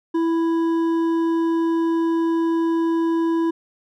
sine tone with hard clipping, 330.4 Hz, E4, 4 cents sharp, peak -19 dBFS, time 0.14-3.51 s, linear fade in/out 10 ms, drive 7 dB, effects none

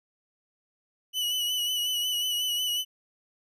40% pulse tone with vibrato, 2960 Hz, F#7, in tune, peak -25 dBFS, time 1.13-2.85 s, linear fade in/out 50 ms, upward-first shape sine, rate 5.5 Hz, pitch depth 36 cents each way, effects none

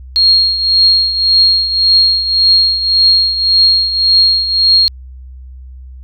sine tone with tremolo, 4261 Hz, C8, 31 cents sharp, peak -4 dBFS, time 0.16-4.88 s, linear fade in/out 0 ms, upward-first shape triangle, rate 1.8 Hz, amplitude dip 70%, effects added 64 Hz sine -29 dBFS peak until 6.03 s

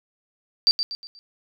sine tone with echo, 4666 Hz, D8, 12 cents flat, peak -13 dBFS, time 0.67-0.71 s, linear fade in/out 0 ms, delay 120 ms, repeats 4, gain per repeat -8 dB, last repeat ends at 1.19 s, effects none

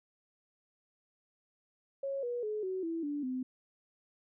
sine tone with pitch steps, 549 / 483.5 / 425.8 / 375 / 330.2 / 290.8 / 256.1 Hz, C#5 / B4 / G#4 / F#4 / E4 / D4 / C4, -17 / -37 / +43 / +23 / +3 / -17 / -37 cents, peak -33 dBFS, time 2.03-3.43 s, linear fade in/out 5 ms, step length 200 ms, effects none

